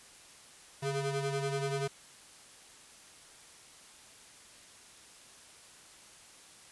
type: ring-modulated tone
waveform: 30% pulse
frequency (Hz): 276.4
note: C#4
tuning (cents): -5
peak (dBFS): -26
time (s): 0.82-1.88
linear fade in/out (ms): 10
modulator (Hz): 133
effects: white hiss -55 dBFS RMS until 6.71 s + resampled to 24000 Hz